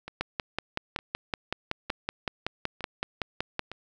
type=two click trains; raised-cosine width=0.3 ms; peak=-22 / -12 dBFS; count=5 / 19; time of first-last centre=0.08-3.716 / 0.21-3.593 s; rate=1.1 / 5.32 Hz; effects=none